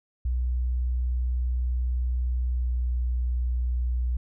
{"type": "tone with pitch glide", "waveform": "sine", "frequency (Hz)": [61.74, 61.17], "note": ["B1", "B1"], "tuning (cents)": [0, -16], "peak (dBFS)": -23, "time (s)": [0.25, 4.17], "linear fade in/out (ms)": 5, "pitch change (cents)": -16, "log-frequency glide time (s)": [2.57, 2.69], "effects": []}